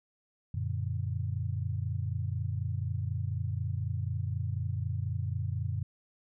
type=chord; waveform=sine; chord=Gb augmented; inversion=none; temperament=equal; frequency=92.5 / 116.54 / 146.83 Hz; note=Gb2 / Bb2 / D3; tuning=0 / 0 / 0 cents; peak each=-33 / -34 / -38 dBFS; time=0.54-5.83 s; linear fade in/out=5 ms; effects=none